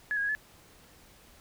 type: tone with pitch steps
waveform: sine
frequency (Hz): 1699 / 1635 / 1657 / 1723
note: G#6 / G#6 / G#6 / A6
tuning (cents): +39 / -28 / -4 / -37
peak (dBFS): -27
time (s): 0.11-0.35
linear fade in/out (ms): 0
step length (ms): 60
effects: pink hiss -57 dBFS RMS until 1.4 s